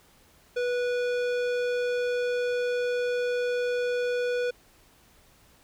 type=tone with tanh clipping; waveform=sine; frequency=490 Hz; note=B4; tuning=14 cents flat; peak=-27 dBFS; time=0.56-4.51 s; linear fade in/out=10 ms; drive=17 dB; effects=pink hiss -59 dBFS RMS until 5.63 s